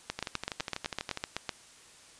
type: two click trains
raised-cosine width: 0.2 ms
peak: -14 / -17 dBFS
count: 12 / 13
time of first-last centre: 0.1-1.492 / 0.19-1.174 s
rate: 7.9 / 12.2 Hz
effects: white hiss -55 dBFS RMS until 2.19 s + resampled to 22050 Hz